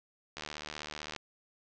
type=click train; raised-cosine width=0.2 ms; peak=-22 dBFS; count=61; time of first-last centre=0.37-1.163 s; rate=75.7 Hz; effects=low-pass 7000 Hz 12 dB/octave